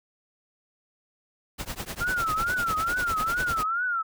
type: noise with tremolo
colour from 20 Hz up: pink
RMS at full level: -31 dBFS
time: 1.58-3.64 s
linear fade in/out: 20 ms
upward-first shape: triangle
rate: 10 Hz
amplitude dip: 100%
type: tone with vibrato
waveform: sine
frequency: 1370 Hz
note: F6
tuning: 34 cents flat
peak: -24 dBFS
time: 2-4.03 s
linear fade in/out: 20 ms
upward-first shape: triangle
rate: 2.3 Hz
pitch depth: 170 cents each way
effects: none